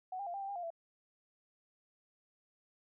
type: tone with pitch steps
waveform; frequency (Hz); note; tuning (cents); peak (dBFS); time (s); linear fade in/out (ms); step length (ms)
sine; 743 / 800 / 695 / 793 / 784 / 803 / 704 / 669; F#5 / G5 / F5 / G5 / G5 / G5 / F5 / E5; +7 / +35 / -9 / +20 / 0 / +41 / +14 / +25; -38; 0.12-0.704; 5; 73
effects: none